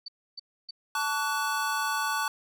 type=tone bursts; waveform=sine; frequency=4554 Hz; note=C#8; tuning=46 cents sharp; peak=-36 dBFS; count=4; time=0.06-1.022 s; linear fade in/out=5 ms; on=23 ms; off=290 ms
type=chord; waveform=square; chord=F# minor; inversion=first; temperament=equal with one note detuned; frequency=880 / 1136 / 1480 Hz; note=A5 / C#6 / F#6; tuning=0 / +42 / 0 cents; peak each=-32 dBFS; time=0.95-2.28 s; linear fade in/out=2 ms
effects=none